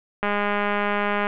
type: click train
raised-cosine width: 0.5 ms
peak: -9 dBFS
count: 214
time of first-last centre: 0.23-1.269 s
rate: 205 Hz
effects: resampled to 8000 Hz + 8-bit